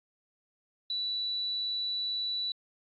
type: tone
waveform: sine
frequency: 3951 Hz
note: B7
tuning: in tune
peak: -30 dBFS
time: 0.9-2.52 s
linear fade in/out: 2 ms
effects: AAC 64 kbps